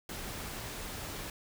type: noise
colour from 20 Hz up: pink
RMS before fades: -41 dBFS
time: 0.09-1.3 s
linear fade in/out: 2 ms
effects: none